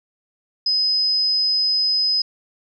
sine tone, 5040 Hz, D#8, 21 cents sharp, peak -16 dBFS, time 0.66-2.22 s, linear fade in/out 5 ms, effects none

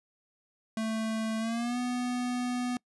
square tone with pitch glide, 221.3 to 247 Hz, A3 to B3, +10 to 0 cents, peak -30 dBFS, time 0.77-2.77 s, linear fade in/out 2 ms, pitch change +190 cents, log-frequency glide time 1.39-1.78 s, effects noise-tail reverb RT60 0.1 s tail -25 dB re dry + resampled to 24000 Hz

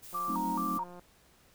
blue noise, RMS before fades -48 dBFS, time 0.02-0.79 s, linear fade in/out 20 ms
click train, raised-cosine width 1 ms, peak -36 dBFS, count 154, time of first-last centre 0.13-0.994 s, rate 177 Hz
sine tone with vibrato, 1046.5 Hz, C6, in tune, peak -31 dBFS, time 0.14-0.84 s, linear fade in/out 10 ms, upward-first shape square, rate 2.3 Hz, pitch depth 200 cents each way
sine chord, F# diminished seventh, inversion none, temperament equal with one note detuned, 185.53 / 220 / 261.6 / 311.1 Hz, F#3 / A3 / C4 / Eb4, +5 / 0 / 0 / 0 cents, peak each -39 dBFS, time 0.28-0.78 s, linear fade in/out 5 ms
effects pink hiss -63 dBFS RMS until 1.54 s

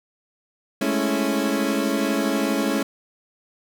30% pulse chord, A major seventh, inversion third, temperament equal, 207.7 / 220 / 277.2 / 329.6 Hz, G#3 / A3 / C#4 / E4, 0 / 0 / 0 / 0 cents, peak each -24 / -25 / -21 / -25 dBFS, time 0.81-2.83 s, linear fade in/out 5 ms, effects none

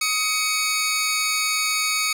15% pulse tone pair together, 1259.4 / 2244 Hz, D#6 / C#7, +21 / +21 cents, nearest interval minor seventh, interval 1000 cents, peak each -19 / -15 dBFS, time 0.01-2.13 s, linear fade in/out 5 ms, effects none

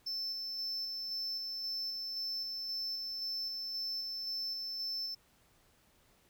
triangle tone with tremolo, 5300 Hz, E8, 9 cents sharp, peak -34 dBFS, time 0.06-5.15 s, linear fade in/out 10 ms, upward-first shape square, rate 1.9 Hz, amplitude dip 25%, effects pink hiss -68 dBFS RMS until 6.29 s

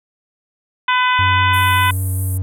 harmonic tone, 502 Hz, B4, 28 cents sharp, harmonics 2 / 3 / 4 / 5 / 6 / 7, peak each -15 / -19 / -21 / -23 / -25 / -26 dBFS, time 0.88-1.91 s, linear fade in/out 5 ms
triangle tone with vibrato, 93.5 Hz, F#2, 19 cents sharp, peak -15 dBFS, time 1.19-2.42 s, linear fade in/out 0 ms, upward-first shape triangle, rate 5.1 Hz, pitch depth 15 cents each way
white band-pass noise, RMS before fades -31 dBFS, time 1.53-2.38 s, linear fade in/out 10 ms, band 9100 to 13000 Hz, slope 48 dB/octave
effects none

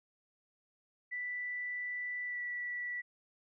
sine tone with pitch glide, 1975.5 to 1955.1 Hz, B6 to B6, 0 to -18 cents, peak -36 dBFS, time 1.11-3.02 s, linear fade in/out 20 ms, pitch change -18 cents, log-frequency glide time 2.25-2.4 s, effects none

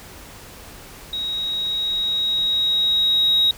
sine tone with level ramp, 3800 Hz, A#7, 33 cents sharp, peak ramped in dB -23 to -12 dBFS, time 1.13-3.51 s, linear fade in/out 2 ms, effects tanh soft clip ceiling -10 dBFS + pink hiss -41 dBFS RMS until 3.57 s

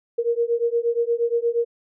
sine beating tone pair, 465.1 / 473.6 Hz, A#4 / A#4, -4 / +27 cents, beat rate 8.5 Hz, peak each -22 dBFS, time 0.18-1.65 s, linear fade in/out 10 ms, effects none

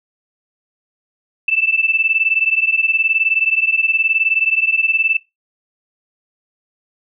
sine beating tone pair, 2637 / 2656 Hz, E7 / E7, 0 / +12 cents, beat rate 19 Hz, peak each -16 dBFS, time 1.48-5.17 s, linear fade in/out 5 ms, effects noise-tail reverb RT60 0.2 s tail -22 dB re dry

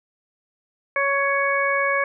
harmonic tone, 557 Hz, C#5, 8 cents sharp, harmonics 1 / 2 / 3 / 4, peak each -24 / -24 / -24 / -24 dBFS, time 0.96-2.04 s, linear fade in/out 2 ms, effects none

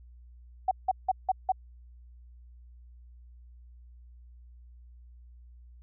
sine tone bursts, 753 Hz, F#5, 30 cents sharp, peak -21 dBFS, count 5, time 0.68-1.52 s, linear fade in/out 5 ms, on 32 ms, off 170 ms, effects added 60 Hz sine -49 dBFS peak until 5.82 s

